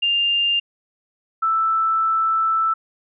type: tone pair in turn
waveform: sine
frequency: 2800 / 1321.4 Hz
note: F7 / E6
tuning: +4 / +4 cents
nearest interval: octave + minor second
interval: 1300 cents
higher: first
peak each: -16 dBFS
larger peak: neither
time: 0.02-0.6 / 1.42-2.74 s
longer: second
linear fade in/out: 10 ms
effects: none